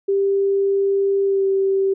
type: tone with pitch glide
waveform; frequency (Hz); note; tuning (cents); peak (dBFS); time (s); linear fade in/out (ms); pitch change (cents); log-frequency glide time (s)
sine; 394.5 to 388.2; G4 to G4; +11 to -17; -15; 0.08-1.94; 10; -28; 1.24-1.46
effects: none